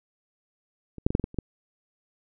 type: clicks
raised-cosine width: 3 ms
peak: -26 / -6 / -14 / -6 / -17 / -14 / -30 / -13 dBFS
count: 8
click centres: 0.983 / 1.065 / 1.105 / 1.151 / 1.197 / 1.241 / 1.344 / 1.387 s
effects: none